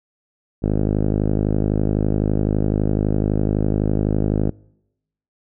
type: tone with low-pass filter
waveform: 5% pulse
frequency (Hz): 51.91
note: G#1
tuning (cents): 0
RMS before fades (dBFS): -19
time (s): 0.62-4.51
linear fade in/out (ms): 20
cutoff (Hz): 340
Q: 0.58
effects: noise-tail reverb RT60 0.9 s tail -26 dB re dry